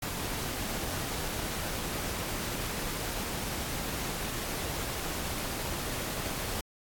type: noise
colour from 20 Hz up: pink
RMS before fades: -35 dBFS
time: 0.02-6.61 s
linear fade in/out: 5 ms
effects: AAC 64 kbps